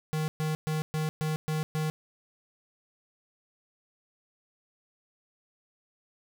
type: tone bursts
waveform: square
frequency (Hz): 155.56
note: D#3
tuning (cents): 0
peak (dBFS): -28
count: 7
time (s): 0.13-1.9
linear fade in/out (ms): 0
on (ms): 150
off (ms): 120
effects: none

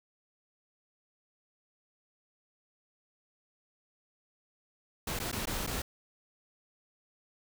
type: noise with dropouts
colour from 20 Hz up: pink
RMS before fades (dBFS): -35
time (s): 5.07-5.82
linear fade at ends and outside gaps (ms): 5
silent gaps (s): 5.191-5.199 / 5.316-5.326 / 5.456-5.471 / 5.666-5.673
effects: none

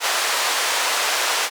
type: band-pass noise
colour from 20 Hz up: pink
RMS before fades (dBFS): -21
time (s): 0-1.5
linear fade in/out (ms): 50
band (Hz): 710 to 8600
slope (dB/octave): 12
effects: high-pass 400 Hz 12 dB/octave

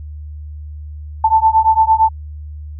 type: beating tone pair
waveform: sine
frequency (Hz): 880 / 888.8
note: A5 / A5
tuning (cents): 0 / +17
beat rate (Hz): 8.8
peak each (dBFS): -12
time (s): 1.24-2.09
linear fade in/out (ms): 5
effects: added 75 Hz sine -27 dBFS peak until 2.79 s

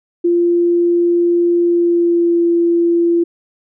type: tone with pitch glide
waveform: sine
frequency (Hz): 345.8 to 341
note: F4 to F4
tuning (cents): -17 to -41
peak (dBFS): -10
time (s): 0.24-3.24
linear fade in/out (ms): 10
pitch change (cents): -24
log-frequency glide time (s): 1.6-2.45
effects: none

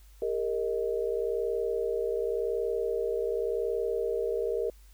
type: tone cluster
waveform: sine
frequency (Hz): 402.1 / 463 / 625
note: G4 / A#4 / D#5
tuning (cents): +44 / -12 / +8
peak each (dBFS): -32 / -29 / -36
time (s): 0.22-4.7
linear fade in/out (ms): 2
effects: added 50 Hz sine -51 dBFS peak until 4.93 s + white hiss -63 dBFS RMS until 4.93 s

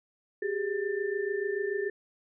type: tone cluster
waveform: sine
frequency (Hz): 386 / 412.9 / 1782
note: G4 / G#4 / A6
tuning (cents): -27 / -10 / +22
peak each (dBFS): -32 / -31 / -37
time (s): 0.42-1.9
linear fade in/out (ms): 5
effects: none

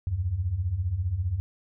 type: beating tone pair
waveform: sine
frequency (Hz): 78.9 / 93.9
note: D#2 / F#2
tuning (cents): +25 / +26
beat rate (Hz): 15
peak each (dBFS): -31 / -26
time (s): 0.07-1.4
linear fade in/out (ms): 0
effects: none

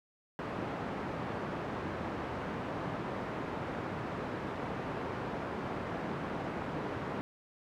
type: band-pass noise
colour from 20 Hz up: pink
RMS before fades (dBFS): -38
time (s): 0.39-7.21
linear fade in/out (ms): 0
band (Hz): 130 to 1400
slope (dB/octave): 12
effects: none

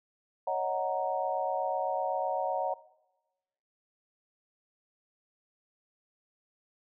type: chord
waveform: sine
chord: D# minor seventh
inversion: third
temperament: equal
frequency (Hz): 554.4 / 622.3 / 740 / 932.3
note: C#5 / D#5 / F#5 / A#5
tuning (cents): 0 / 0 / 0 / 0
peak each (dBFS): -34 / -35 / -32 / -34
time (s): 0.47-2.74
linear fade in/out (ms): 5
effects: noise-tail reverb RT60 1.0 s tail -19 dB re dry

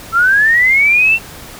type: linear sweep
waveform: sine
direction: up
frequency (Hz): 1318.5 to 2733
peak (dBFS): -7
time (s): 0.12-1.19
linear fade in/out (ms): 50
effects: pink hiss -33 dBFS RMS until 1.59 s

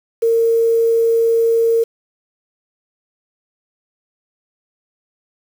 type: tone with quantisation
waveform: sine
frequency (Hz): 458.4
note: A#4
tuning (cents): -29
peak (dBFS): -11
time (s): 0.22-1.84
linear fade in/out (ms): 10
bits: 6
effects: none

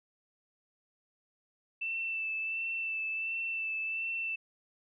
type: tone with vibrato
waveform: sine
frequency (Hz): 2659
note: E7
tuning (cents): +14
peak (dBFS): -32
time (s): 1.81-4.36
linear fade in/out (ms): 10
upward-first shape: sine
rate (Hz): 1.4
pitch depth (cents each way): 21
effects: none

